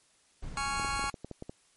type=noise; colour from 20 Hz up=brown; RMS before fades=-41 dBFS; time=0.42-1.1 s; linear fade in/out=10 ms
type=chord; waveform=sawtooth; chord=Db major; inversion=second; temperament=just; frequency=831.5 / 1108.7 / 1385.9 Hz; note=Ab5 / Db6 / F6; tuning=+2 / 0 / -14 cents; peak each=-32 / -30 / -33 dBFS; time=0.57-1.1 s; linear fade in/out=2 ms
type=clicks; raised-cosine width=2 ms; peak=-26 dBFS; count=9; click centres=0.797 / 0.847 / 0.995 / 1.041 / 1.142 / 1.246 / 1.313 / 1.424 / 1.495 s
effects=white hiss -66 dBFS RMS until 1.76 s + MP3 48 kbps